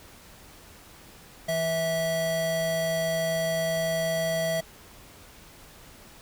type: tone pair together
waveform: square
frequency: 164.81 / 653.2 Hz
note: E3 / E5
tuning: 0 / -16 cents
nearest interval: 2 octaves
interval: 2384 cents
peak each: -34 / -26 dBFS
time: 1.48-4.61 s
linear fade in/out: 10 ms
effects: pink hiss -50 dBFS RMS until 6.21 s